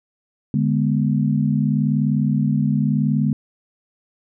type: chord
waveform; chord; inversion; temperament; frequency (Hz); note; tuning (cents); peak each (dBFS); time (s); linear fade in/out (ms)
sine; G# diminished; second; equal; 146.83 / 207.7 / 246.9; D3 / G#3 / B3; 0 / 0 / 0; -19 / -20 / -22; 0.54-3.33; 2
effects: none